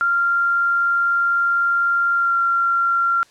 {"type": "tone with pitch glide", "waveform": "sine", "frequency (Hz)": [1388, 1376], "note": ["F6", "F6"], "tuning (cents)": [-11, -26], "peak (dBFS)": -15, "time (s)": [0.01, 3.23], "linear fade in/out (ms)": 0, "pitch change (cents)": -15, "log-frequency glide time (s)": [2.15, 2.36], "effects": ["white hiss -53 dBFS RMS until 3.3 s", "low-pass 7000 Hz 12 dB/octave"]}